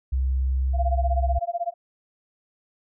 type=tone with pitch glide; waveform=sine; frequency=65.41 to 66.13 Hz; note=C2 to C2; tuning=0 to +19 cents; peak=-20 dBFS; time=0.12-1.39 s; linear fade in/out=10 ms; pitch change=+19 cents; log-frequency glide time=0.51-1.09 s
type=tone with tremolo; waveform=sine; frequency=690 Hz; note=F5; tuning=21 cents flat; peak=-21 dBFS; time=0.73-1.74 s; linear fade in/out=50 ms; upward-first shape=sine; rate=16 Hz; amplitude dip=100%
effects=none